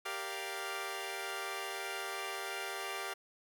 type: chord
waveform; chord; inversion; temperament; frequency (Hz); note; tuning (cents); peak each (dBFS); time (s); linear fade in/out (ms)
10% pulse; G minor seventh; none; equal; 392 / 466.2 / 587.3 / 698.5; G4 / Bb4 / D5 / F5; 0 / 0 / 0 / 0; -33 / -37 / -39 / -35; 0.05-3.14; 10
effects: none